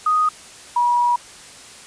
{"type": "tone pair in turn", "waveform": "sine", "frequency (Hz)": [1244.5, 964.6], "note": ["D#6", "B5"], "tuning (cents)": [0, -41], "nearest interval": "major third", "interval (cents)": 441, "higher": "first", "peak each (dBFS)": -14, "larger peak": "neither", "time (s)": [[0.06, 0.29], [0.76, 1.16]], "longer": "second", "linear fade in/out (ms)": 5, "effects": ["white hiss -41 dBFS RMS until 1.86 s", "resampled to 22050 Hz"]}